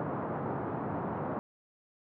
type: band-pass noise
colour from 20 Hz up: pink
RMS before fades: -35 dBFS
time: 0-1.39 s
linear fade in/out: 0 ms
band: 120 to 1200 Hz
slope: 24 dB/octave
effects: none